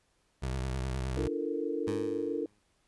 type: tone with vibrato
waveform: 25% pulse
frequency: 64.8 Hz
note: C2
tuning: 16 cents flat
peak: -28 dBFS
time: 0.42-1.28 s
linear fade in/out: 10 ms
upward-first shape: sine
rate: 9.5 Hz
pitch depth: 68 cents each way
type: chord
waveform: sine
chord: Bb major seventh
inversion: first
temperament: equal with one note detuned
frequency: 293.7 / 340.7 / 440 / 466.2 Hz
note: D4 / F4 / A4 / Bb4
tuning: 0 / -43 / 0 / 0 cents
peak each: -36 dBFS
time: 1.17-2.46 s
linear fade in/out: 2 ms
type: tone with exponential decay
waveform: 15% pulse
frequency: 103.83 Hz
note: G#2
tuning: in tune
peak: -27 dBFS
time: 1.87-2.61 s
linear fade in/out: 5 ms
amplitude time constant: 160 ms
effects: pink hiss -72 dBFS RMS until 2.87 s + resampled to 24000 Hz